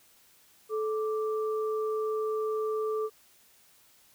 sine tone pair together, 434.2 / 1174.7 Hz, A4 / D6, -23 / 0 cents, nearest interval octave + perfect fourth, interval 1723 cents, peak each -28 / -37 dBFS, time 0.69-3.1 s, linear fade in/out 50 ms, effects white hiss -61 dBFS RMS until 4.14 s

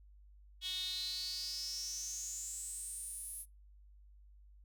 sawtooth tone with high-pass filter sweep, 370 Hz, F#4, in tune, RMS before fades -42 dBFS, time 0.61-3.46 s, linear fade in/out 50 ms, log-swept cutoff 3400 to 11000 Hz, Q 9.3, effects noise-tail reverb RT60 0.2 s tail -23 dB re dry + added 50 Hz sine -57 dBFS peak until 4.64 s

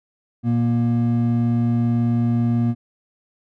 triangle tone pair together, 118.2 / 236.4 Hz, A#2 / A#3, +24 / +24 cents, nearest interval octave, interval 1200 cents, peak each -17 / -17 dBFS, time 0.43-2.75 s, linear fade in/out 50 ms, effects none

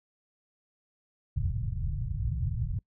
white low-pass noise, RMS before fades -31 dBFS, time 1.36-2.79 s, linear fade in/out 2 ms, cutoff 140 Hz, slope 48 dB/octave, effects noise-tail reverb RT60 0.1 s tail -22 dB re dry

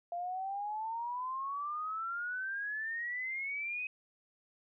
sine exponential sweep, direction up, 687 to 2534 Hz, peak -35 dBFS, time 0.12-3.87 s, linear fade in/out 2 ms, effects none

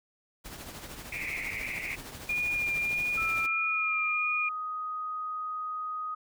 pink noise with tremolo, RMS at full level -41 dBFS, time 0.44-3.47 s, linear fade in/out 20 ms, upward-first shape triangle, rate 13 Hz, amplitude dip 55%
white band-pass noise, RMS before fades -36 dBFS, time 1.12-1.96 s, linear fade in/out 5 ms, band 2000 to 2500 Hz, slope 96 dB/octave
sine tone with vibrato, 2417 Hz, D7, 49 cents sharp, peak -27 dBFS, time 2.29-4.49 s, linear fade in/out 5 ms, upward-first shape sine, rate 1.6 Hz, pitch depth 17 cents each way
sine tone with pitch glide, 1318.5 to 1249.5 Hz, E6 to D#6, 0 to +7 cents, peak -32 dBFS, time 3.17-6.15 s, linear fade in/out 10 ms, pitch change -93 cents, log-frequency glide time 3.59-4.13 s
effects none

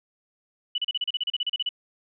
sine tone bursts, 2960 Hz, F#7, in tune, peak -23 dBFS, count 15, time 0.75-1.691 s, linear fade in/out 5 ms, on 31 ms, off 34 ms, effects none

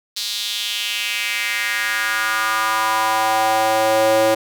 square tone with high-pass filter sweep, 110 Hz, A2, in tune, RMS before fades -19 dBFS, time 0.16-4.35 s, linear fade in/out 10 ms, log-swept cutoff 4200 to 480 Hz, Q 3.2, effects none

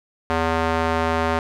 square tone with band-pass filter, 81.8 Hz, E2, 13 cents flat, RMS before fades -21 dBFS, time 0.3-1.39 s, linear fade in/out 0 ms, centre 980 Hz, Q 0.83, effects none

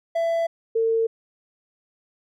triangle / sine tone pair in turn, 667 / 452.1 Hz, E5 / A4, +20 / +47 cents, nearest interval perfect fifth, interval 673 cents, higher first, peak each -18 dBFS, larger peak neither, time 0.15-0.47 / 0.75-1.07 s, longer neither, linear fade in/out 10 ms, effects none

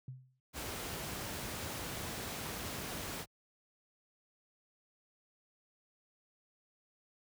sine tone with exponential decay, 129.1 Hz, C3, 23 cents flat, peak -39 dBFS, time 0.08-0.4 s, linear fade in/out 2 ms, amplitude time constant 69 ms
pink noise, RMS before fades -41 dBFS, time 0.53-3.26 s, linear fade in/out 50 ms
effects high-pass 60 Hz 12 dB/octave

